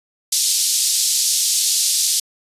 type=band-pass noise; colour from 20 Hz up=pink; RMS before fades=-18 dBFS; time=0.32-2.2 s; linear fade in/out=5 ms; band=4300 to 11000 Hz; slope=24 dB/octave; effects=resampled to 32000 Hz